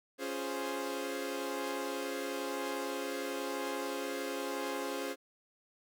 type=chord; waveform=sawtooth; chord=Db major seventh; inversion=none; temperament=equal; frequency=277.2 / 349.2 / 415.3 / 523.3 Hz; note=Db4 / F4 / Ab4 / C5; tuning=0 / 0 / 0 / 0 cents; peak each=-37 / -39 / -37 / -36 dBFS; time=0.18-5.16 s; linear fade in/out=50 ms; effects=none